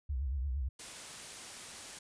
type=tone with vibrato; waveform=sine; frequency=67 Hz; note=C2; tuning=42 cents sharp; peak=-32 dBFS; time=0.09-0.69 s; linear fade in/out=10 ms; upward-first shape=triangle; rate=8.7 Hz; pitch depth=200 cents each way
type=noise; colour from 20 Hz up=white; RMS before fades=-46 dBFS; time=0.79-1.99 s; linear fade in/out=5 ms
effects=resampled to 22050 Hz